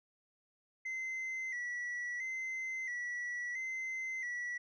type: tone with vibrato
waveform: sine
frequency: 2004 Hz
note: B6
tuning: 25 cents sharp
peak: -34 dBFS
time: 0.85-4.58 s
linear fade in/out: 10 ms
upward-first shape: square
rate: 0.74 Hz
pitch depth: 52 cents each way
effects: tanh soft clip ceiling -36 dBFS